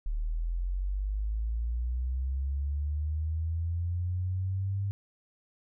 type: linear sweep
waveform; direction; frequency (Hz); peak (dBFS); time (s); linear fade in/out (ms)
sine; up; 36.71 to 100.1; -28; 0.06-4.91; 0
effects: none